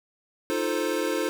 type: chord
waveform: square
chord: F dominant seventh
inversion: third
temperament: equal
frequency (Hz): 311.1 / 349.2 / 440 / 523.3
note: Eb4 / F4 / A4 / C5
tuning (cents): 0 / 0 / 0 / 0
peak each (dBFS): -31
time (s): 0.5-1.29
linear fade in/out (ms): 0
effects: none